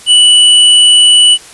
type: tone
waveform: square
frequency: 2960 Hz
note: F#7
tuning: in tune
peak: -3 dBFS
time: 0.06-1.38 s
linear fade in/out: 50 ms
effects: white hiss -34 dBFS RMS until 1.53 s + resampled to 24000 Hz